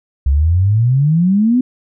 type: exponential sweep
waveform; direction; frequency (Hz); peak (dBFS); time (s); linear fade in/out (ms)
sine; up; 65.41 to 259.2; -9; 0.26-1.61; 5
effects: none